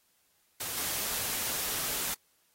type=noise with level steps; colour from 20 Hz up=white; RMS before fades=-36 / -33 dBFS; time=0.6-2.14 s; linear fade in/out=5 ms; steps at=0.77 s; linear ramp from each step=2 ms; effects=white hiss -70 dBFS RMS until 2.54 s + AAC 48 kbps